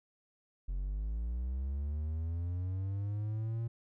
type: linear sweep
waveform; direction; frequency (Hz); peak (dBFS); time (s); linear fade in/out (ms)
triangle; up; 43.65 to 116.54; -31; 0.68-3.68; 10
effects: none